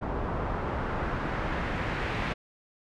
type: noise with low-pass filter sweep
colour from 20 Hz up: pink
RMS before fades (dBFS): -31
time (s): 0.01-2.34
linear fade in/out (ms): 20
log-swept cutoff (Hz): 970 to 2400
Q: 1.2
effects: none